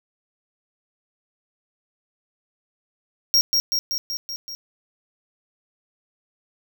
square tone with echo, 5588 Hz, F8, in tune, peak -14 dBFS, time 3.34-3.41 s, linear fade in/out 0 ms, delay 190 ms, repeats 6, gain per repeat -3 dB, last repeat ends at 4.55 s, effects none

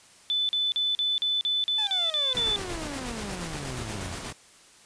sine tone bursts, 3502 Hz, A7, 9 cents flat, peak -23 dBFS, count 10, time 0.3-2.56 s, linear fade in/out 0 ms, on 190 ms, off 40 ms
sawtooth exponential sweep, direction down, 880 to 83.8 Hz, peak -32 dBFS, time 1.78-4.15 s, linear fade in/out 5 ms
pink noise with tremolo, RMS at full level -35 dBFS, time 2.34-4.33 s, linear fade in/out 10 ms, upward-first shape square, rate 8.4 Hz, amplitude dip 30%
effects white hiss -54 dBFS RMS until 4.85 s + resampled to 22050 Hz

